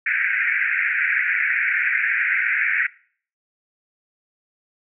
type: band-pass noise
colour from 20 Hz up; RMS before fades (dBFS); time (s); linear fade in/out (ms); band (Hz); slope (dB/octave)
pink; -21; 0.06-2.87; 5; 1500 to 2400; 96
effects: noise-tail reverb RT60 0.5 s tail -21 dB re dry